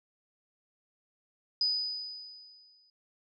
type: tone with exponential decay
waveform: sine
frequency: 4978 Hz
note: D#8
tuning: in tune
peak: -24 dBFS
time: 1.61-2.9 s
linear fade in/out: 2 ms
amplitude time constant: 280 ms
effects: none